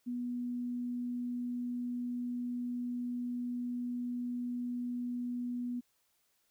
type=tone; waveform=sine; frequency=244.2 Hz; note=B3; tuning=19 cents flat; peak=-34 dBFS; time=0.06-5.81 s; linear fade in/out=20 ms; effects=white hiss -75 dBFS RMS until 6.5 s